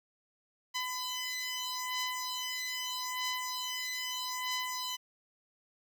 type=beating tone pair; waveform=10% pulse; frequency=1007 / 1007.79 Hz; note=B5 / B5; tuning=+33 / +35 cents; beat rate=0.79 Hz; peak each=-28 / -30 dBFS; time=0.74-4.97 s; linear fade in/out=20 ms; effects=none